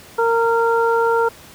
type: harmonic tone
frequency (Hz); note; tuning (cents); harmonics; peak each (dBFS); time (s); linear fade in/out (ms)
461.1; A#4; -19; 1 / 2 / 3; -16 / -19 / -21; 0.18-1.29; 10
effects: pink hiss -42 dBFS RMS until 1.54 s + high-pass 80 Hz 12 dB/octave